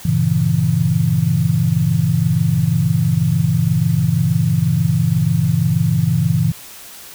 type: chord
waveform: sine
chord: G diminished seventh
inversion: none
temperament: equal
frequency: 98 / 116.54 / 138.59 / 164.81 Hz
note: G2 / Bb2 / Db3 / Fb3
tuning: 0 / 0 / 0 / 0 cents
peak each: -22 / -19 / -18 / -16 dBFS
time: 0.05-6.52 s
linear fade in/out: 5 ms
effects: white hiss -37 dBFS RMS until 7.14 s